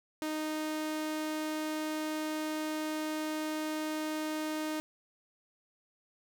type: tone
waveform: sawtooth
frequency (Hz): 309.5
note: D#4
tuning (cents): -9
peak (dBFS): -29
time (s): 0.22-4.8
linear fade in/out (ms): 0
effects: none